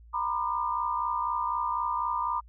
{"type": "tone cluster", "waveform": "sine", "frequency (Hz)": [943, 1007, 1204], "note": ["A#5", "B5", "D6"], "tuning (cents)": [20, 33, 43], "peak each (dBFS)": -31, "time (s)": [0.13, 2.41], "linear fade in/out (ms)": 20, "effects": ["added 57 Hz sine -49 dBFS peak until 2.48 s"]}